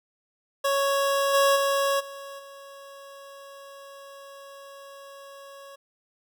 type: tone with level steps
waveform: 25% pulse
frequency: 554.4 Hz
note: C#5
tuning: in tune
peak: -18 / -14 / -18 / -34 / -39 dBFS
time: 0.64-5.76 s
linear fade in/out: 10 ms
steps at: 1.33 / 1.55 / 1.99 / 2.38 s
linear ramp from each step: 20 ms
effects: none